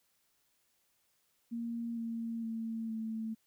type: tone with pitch steps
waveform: sine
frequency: 233.1 / 229.4 / 225.7 / 222.1 Hz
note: A#3 / A#3 / A3 / A3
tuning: 0 / -28 / +44 / +16 cents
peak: -35 dBFS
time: 1.51-3.35 s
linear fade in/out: 20 ms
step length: 460 ms
effects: white hiss -75 dBFS RMS until 3.46 s